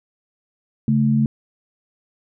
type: tone pair together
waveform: sine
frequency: 138.5 / 220 Hz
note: C#3 / A3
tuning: -1 / 0 cents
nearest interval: minor sixth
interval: 801 cents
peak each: -18 / -16 dBFS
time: 0.88-1.26 s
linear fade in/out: 2 ms
effects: none